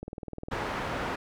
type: click train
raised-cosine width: 2 ms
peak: -24 dBFS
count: 11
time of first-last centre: 0.03-0.535 s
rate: 19.8 Hz
type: low-pass noise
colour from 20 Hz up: white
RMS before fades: -33 dBFS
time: 0.51-1.16 s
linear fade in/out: 10 ms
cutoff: 1300 Hz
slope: 12 dB/octave
effects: none